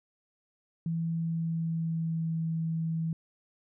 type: tone with pitch glide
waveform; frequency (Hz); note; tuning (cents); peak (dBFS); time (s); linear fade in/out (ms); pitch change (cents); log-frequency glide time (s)
sine; 165.2 to 162.74; E3 to E3; +4 to -22; -28; 0.86-3.13; 2; -26; 1.1-2.39
effects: none